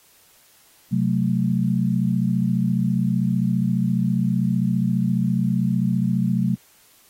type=chord; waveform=sine; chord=F# diminished; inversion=second; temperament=equal; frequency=130.81 / 185 / 220 Hz; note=C3 / F#3 / A3; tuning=0 / 0 / 0 cents; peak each=-23 / -21 / -23 dBFS; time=0.91-6.56 s; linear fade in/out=20 ms; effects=white hiss -55 dBFS RMS until 7.09 s + AAC 48 kbps